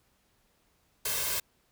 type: noise with comb filter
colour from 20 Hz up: white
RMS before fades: -31 dBFS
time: 1.05-1.4 s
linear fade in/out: 5 ms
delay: 1.9 ms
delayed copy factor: +0.85
effects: pink hiss -70 dBFS RMS until 1.71 s